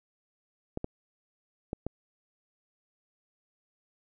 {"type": "clicks", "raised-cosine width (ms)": 2, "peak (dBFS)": -19, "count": 4, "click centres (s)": [0.774, 0.844, 1.731, 1.866], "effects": []}